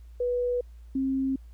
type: tone pair in turn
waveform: sine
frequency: 490.5 / 267.1 Hz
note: B4 / C4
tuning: -12 / +36 cents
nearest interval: major seventh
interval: 1052 cents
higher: first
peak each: -24 dBFS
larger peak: neither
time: 0.2-0.61 / 0.95-1.36 s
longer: neither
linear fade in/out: 5 ms
effects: added 58 Hz sine -44 dBFS peak until 1.53 s + pink hiss -68 dBFS RMS until 1.53 s